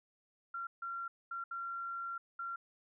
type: tone bursts at uneven times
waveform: sine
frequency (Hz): 1373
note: F6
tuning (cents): -30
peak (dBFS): -38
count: 5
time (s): 0.54-0.67 / 0.82-1.08 / 1.31-1.44 / 1.51-2.18 / 2.39-2.56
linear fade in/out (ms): 5
effects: none